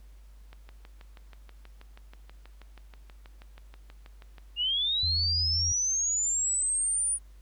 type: click train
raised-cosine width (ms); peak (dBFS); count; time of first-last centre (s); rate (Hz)
0.3; -33; 25; 0.53-4.382; 6.23
type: linear sweep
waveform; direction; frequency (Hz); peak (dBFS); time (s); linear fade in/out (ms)
sine; up; 2794 to 9560; -25; 4.56-7.19; 50
type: tone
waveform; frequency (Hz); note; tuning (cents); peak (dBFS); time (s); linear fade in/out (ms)
sine; 82.6; E2; +4; -30; 5.03-5.72; 0
effects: added 50 Hz sine -48 dBFS peak until 7.41 s + pink hiss -66 dBFS RMS until 7.41 s